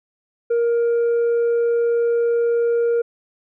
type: tone with tanh clipping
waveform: triangle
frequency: 469.2 Hz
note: A#4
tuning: 11 cents sharp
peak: -16 dBFS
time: 0.5-3.02 s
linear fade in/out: 10 ms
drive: 7 dB
effects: none